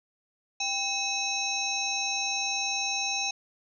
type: harmonic tone with a mistuned harmonic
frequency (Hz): 790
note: G5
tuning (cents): +13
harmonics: 1 / 3 / 5 / 7 / 8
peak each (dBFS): -35 / -32 / -33 / -35 / -34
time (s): 0.6-3.31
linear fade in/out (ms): 5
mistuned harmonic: 3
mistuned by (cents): +140
effects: none